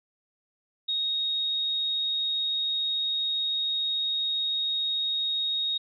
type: tone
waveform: sine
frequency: 3747 Hz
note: A#7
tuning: 8 cents sharp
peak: -25 dBFS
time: 0.88-5.78 s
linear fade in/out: 10 ms
effects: none